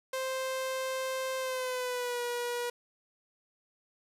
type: tone with pitch glide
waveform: sawtooth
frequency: 523.3 to 482.6 Hz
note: C5 to B4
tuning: 0 to -40 cents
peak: -28 dBFS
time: 0.13-2.7 s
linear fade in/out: 5 ms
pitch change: -140 cents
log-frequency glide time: 1.38-2.22 s
effects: resampled to 32000 Hz + 9-bit